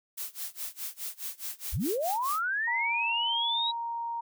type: noise with tremolo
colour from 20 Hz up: blue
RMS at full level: -35 dBFS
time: 0.17-2.42 s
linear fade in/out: 10 ms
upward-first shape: sine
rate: 4.8 Hz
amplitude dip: 95%
type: linear sweep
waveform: sine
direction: up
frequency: 30.87 to 3900 Hz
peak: -27 dBFS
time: 1.72-3.72 s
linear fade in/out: 20 ms
type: tone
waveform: sine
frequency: 932.3 Hz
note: A#5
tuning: in tune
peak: -31 dBFS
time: 2.67-4.21 s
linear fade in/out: 10 ms
effects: none